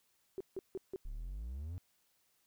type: tone bursts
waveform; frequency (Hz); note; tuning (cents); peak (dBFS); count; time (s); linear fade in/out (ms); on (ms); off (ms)
sine; 381.4; G4; -47; -37; 4; 0.38-0.96; 0; 25; 160
type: exponential sweep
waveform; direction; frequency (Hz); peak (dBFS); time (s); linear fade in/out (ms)
triangle; up; 32.17 to 93.3; -38; 1.05-1.78; 0
effects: white hiss -75 dBFS RMS until 2.46 s